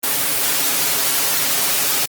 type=noise with comb filter; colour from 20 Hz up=white; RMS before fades=-18 dBFS; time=0.03-2.06 s; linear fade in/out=10 ms; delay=7.2 ms; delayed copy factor=+0.85; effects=high-pass 150 Hz 12 dB/octave + Opus 24 kbps